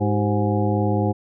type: harmonic tone with a mistuned harmonic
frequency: 103.9 Hz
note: G#2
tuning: 1 cent sharp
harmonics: 1 / 2 / 3 / 4 / 5 / 7 / 8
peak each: -21 / -24 / -26 / -27 / -28 / -29 / -30 dBFS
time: 0-1.13 s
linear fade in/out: 20 ms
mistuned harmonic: 4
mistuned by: -110 cents
effects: none